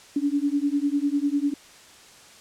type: beating tone pair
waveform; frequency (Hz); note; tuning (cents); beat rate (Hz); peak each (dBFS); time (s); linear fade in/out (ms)
sine; 281.4 / 291.4; C#4 / D4; +26 / -13; 10; -24; 0.16-1.54; 5
effects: white hiss -49 dBFS RMS until 2.4 s + low-pass 8000 Hz 12 dB/octave